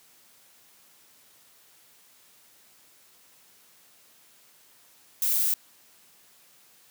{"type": "noise with amplitude modulation", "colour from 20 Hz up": "violet", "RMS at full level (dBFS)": -22, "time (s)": [5.22, 5.54], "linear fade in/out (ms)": 2, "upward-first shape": "sine", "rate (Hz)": 278, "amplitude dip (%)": 55, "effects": ["white hiss -58 dBFS RMS until 6.9 s", "high-pass 100 Hz 12 dB/octave"]}